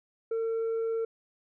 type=tone with tanh clipping; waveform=triangle; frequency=453 Hz; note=A#4; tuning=50 cents flat; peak=-28 dBFS; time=0.31-1.05 s; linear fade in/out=5 ms; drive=7 dB; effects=none